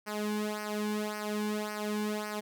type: tone with flanger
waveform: sawtooth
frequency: 210.8 Hz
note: G#3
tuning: 26 cents sharp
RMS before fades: -34 dBFS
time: 0.06-2.41 s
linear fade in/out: 20 ms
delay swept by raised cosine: 0.27 to 1.57 ms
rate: 1.8 Hz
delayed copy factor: -0.8
effects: none